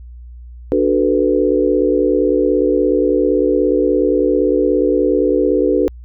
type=chord; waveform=sine; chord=B minor seventh; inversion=first; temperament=equal with one note detuned; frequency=293.7 / 370 / 440 / 497.3 Hz; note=D4 / F#4 / A4 / B4; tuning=0 / 0 / 0 / +12 cents; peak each=-17 dBFS; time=0.72-5.88 s; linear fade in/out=0 ms; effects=added 60 Hz sine -32 dBFS peak until 6.04 s